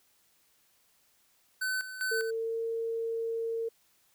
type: tone with tremolo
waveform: square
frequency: 1517 Hz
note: F#6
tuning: 43 cents sharp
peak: -30 dBFS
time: 1.61-2.31 s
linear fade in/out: 10 ms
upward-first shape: square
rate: 2.5 Hz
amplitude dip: 70%
type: tone with pitch glide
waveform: sine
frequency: 450.2 to 456.2 Hz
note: A4 to A#4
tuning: +40 to -37 cents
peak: -30 dBFS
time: 2.11-3.69 s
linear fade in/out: 10 ms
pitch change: +23 cents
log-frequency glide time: 2.26-2.62 s
effects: white hiss -68 dBFS RMS until 4.14 s